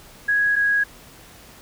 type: tone pair in turn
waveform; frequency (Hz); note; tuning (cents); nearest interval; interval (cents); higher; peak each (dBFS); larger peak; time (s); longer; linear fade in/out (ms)
sine; 1661.2 / 1653.8; G#6 / G#6; 0 / -8; unison; 8; first; -16 / -16; neither; 0.28-0.56 / 0.56-0.84; neither; 10
effects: pink hiss -46 dBFS RMS until 1.61 s